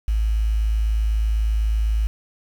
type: tone with quantisation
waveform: sine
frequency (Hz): 54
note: A1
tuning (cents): -32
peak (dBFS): -17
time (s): 0.08-2.07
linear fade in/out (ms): 0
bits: 7
effects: none